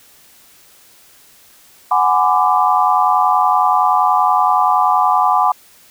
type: chord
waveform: sine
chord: G# half-diminished seventh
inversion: third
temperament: equal with one note detuned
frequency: 740 / 830.6 / 1010.3 / 1174.7 Hz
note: F#5 / G#5 / B5 / D6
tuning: 0 / 0 / +39 / 0 cents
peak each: -16 dBFS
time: 1.91-5.52 s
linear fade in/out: 5 ms
effects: white hiss -47 dBFS RMS until 5.9 s